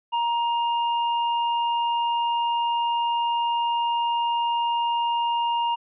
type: tone with hard clipping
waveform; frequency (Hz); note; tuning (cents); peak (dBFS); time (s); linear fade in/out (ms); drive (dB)
sine; 940; A#5; +14; -23; 0.12-5.76; 20; 10
effects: resampled to 8000 Hz